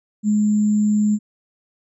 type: tone with sample-and-hold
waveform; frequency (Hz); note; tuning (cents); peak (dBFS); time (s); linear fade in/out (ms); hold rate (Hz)
sine; 210.5; G#3; +24; -14; 0.23-1.19; 50; 7350
effects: resampled to 22050 Hz